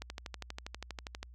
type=click train; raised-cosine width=0.2 ms; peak=-23 dBFS; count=16; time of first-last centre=0.02-1.23 s; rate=12.4 Hz; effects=added 60 Hz sine -50 dBFS peak until 1.34 s